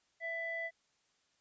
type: tone with low-pass filter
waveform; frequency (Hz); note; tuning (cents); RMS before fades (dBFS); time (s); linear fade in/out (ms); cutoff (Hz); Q
square; 664; E5; +12; -39; 0.2-0.71; 50; 1900; 6.7
effects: white hiss -75 dBFS RMS until 1.4 s + resampled to 16000 Hz